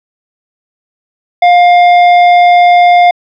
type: tone with hard clipping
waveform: sine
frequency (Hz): 706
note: F5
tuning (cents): +19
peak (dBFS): -4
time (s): 1.42-3.11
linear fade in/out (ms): 5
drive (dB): 10
effects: low-pass 4000 Hz 12 dB/octave